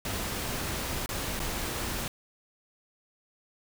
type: noise with dropouts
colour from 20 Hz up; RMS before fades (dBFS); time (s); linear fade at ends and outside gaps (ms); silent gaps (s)
pink; -33; 0.05-2.08; 2; 1.061-1.09 / 1.394-1.4
effects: none